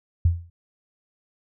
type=tone with exponential decay; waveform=sine; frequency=85.3 Hz; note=F2; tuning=40 cents flat; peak=-12 dBFS; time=0.25-0.5 s; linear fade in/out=5 ms; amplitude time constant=54 ms; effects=none